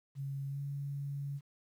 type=tone with pitch glide; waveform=sine; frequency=138 to 141.06 Hz; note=C#3 to C#3; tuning=-7 to +31 cents; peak=-36 dBFS; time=0.15-1.41 s; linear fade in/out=50 ms; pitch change=+38 cents; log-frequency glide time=0.48-0.6 s; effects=11-bit